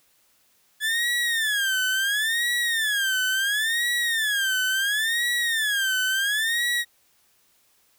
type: tone with vibrato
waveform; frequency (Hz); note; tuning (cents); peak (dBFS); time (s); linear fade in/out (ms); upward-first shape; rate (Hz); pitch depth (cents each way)
30% pulse; 1709; G#6; +49; -19; 0.8-6.85; 50; sine; 0.72; 210
effects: white hiss -63 dBFS RMS until 7.98 s